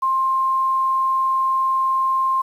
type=tone; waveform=sine; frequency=1057 Hz; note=C6; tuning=17 cents sharp; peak=-16 dBFS; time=0.02-2.42 s; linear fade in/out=10 ms; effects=8-bit